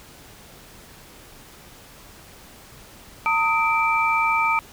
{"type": "tone cluster", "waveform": "sine", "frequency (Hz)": [906, 1256, 2338], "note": ["A#5", "D#6", "D7"], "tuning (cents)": [-50, 16, -8], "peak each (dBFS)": -22, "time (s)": [3.26, 4.59], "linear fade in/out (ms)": 0, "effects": ["pink hiss -46 dBFS RMS until 4.72 s"]}